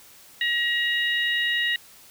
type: harmonic tone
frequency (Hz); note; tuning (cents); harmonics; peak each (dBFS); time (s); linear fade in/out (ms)
950; A#5; +33; 2 / 3 / 4; -23 / -27 / -30; 0.41-1.76; 2
effects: white hiss -50 dBFS RMS until 2.1 s